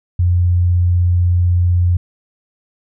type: tone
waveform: sine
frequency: 88.4 Hz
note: F2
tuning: 22 cents sharp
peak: -10 dBFS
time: 0.19-1.97 s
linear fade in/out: 5 ms
effects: none